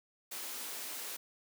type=high-pass noise; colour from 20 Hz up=white; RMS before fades=-42 dBFS; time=0.31-1.17 s; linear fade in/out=10 ms; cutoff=230 Hz; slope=24 dB/octave; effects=none